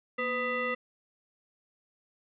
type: tone with frequency modulation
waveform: sine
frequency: 1244.5 Hz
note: D#6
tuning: in tune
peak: -28 dBFS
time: 0.18-0.75 s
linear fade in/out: 10 ms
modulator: 741 Hz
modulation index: 1.6
effects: none